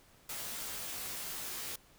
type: noise with comb filter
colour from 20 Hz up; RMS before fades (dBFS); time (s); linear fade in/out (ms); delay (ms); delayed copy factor
white; -41; 0.29-1.76; 5; 15; -0.75
effects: pink hiss -63 dBFS RMS until 1.98 s